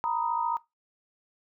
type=tone cluster; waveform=sine; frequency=929 / 983 / 1247 Hz; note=A#5 / B5 / D#6; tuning=-6 / -8 / +3 cents; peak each=-28 / -32 / -34 dBFS; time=0.04-0.57 s; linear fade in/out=0 ms; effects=noise-tail reverb RT60 0.2 s tail -20 dB re dry